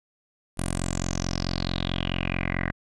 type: tone with low-pass filter sweep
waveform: 10% pulse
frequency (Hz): 44.59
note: F1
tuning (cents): +37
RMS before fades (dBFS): -28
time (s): 0.57-2.72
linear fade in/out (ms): 20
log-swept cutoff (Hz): 10000 to 1800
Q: 6.8
effects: none